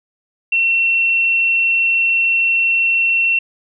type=tone; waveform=sine; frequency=2713 Hz; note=E7; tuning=49 cents sharp; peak=-12 dBFS; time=0.52-3.39 s; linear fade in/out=5 ms; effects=none